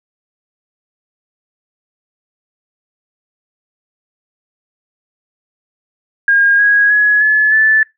sine tone with pitch steps, 1621 / 1652.2 / 1684 / 1716.4 / 1749.4 Hz, G#6 / G#6 / G#6 / A6 / A6, -42 / -9 / +24 / -43 / -10 cents, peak -7 dBFS, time 6.28-7.83 s, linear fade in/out 2 ms, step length 310 ms, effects noise-tail reverb RT60 0.2 s tail -23 dB re dry

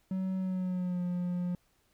triangle tone with pitch glide, 188.3 to 177.73 Hz, F#3 to F3, +31 to +31 cents, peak -28 dBFS, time 0.11-1.55 s, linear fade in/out 2 ms, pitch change -100 cents, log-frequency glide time 0.37-1.02 s, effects pink hiss -71 dBFS RMS until 1.93 s

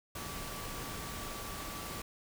sine tone in noise, 1154 Hz, D6, 31 cents flat, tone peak -48 dBFS, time 0.15-2.02 s, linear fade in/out 5 ms, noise pink, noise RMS -42 dBFS, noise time 0.15-2.02 s, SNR -9 dB, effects none

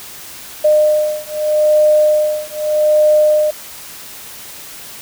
sine beating tone pair, 607 / 607.81 Hz, D#5 / D#5, -43 / -41 cents, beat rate 0.81 Hz, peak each -13 dBFS, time 0.64-3.51 s, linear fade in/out 10 ms, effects white hiss -33 dBFS RMS until 5.01 s

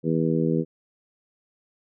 harmonic tone, 81.1 Hz, E2, 28 cents flat, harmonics 2 / 3 / 4 / 5 / 6, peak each -24 / -26 / -27 / -28 / -29 dBFS, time 0.03-0.65 s, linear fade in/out 50 ms, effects none

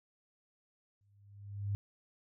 sine tone with exponential growth, 100.9 Hz, G#2, 49 cents flat, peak -30 dBFS, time 1.01-1.75 s, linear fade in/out 0 ms, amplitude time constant 160 ms, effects none

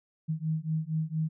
sine beating tone pair, 156 / 160.3 Hz, D#3 / E3, +5 / -48 cents, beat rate 4.3 Hz, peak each -31 / -31 dBFS, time 0.28-1.29 s, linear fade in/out 20 ms, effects none

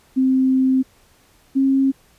sine tone pair in turn, 261.6 / 269.4 Hz, C4 / C#4, 0 / -49 cents, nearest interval minor second, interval 51 cents, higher second, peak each -13 dBFS, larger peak neither, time 0.16-0.83 / 1.55-1.92 s, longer first, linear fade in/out 20 ms, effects pink hiss -55 dBFS RMS until 2.18 s + resampled to 32000 Hz

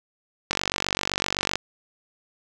click train, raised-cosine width 0.2 ms, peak -5 dBFS, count 51, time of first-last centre 0.51-1.556 s, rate 47.8 Hz, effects none

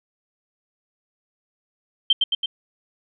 sine tone with echo, 3136 Hz, G7, in tune, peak -12 dBFS, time 2.1-2.13 s, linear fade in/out 5 ms, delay 110 ms, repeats 3, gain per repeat -3 dB, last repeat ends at 2.46 s, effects none

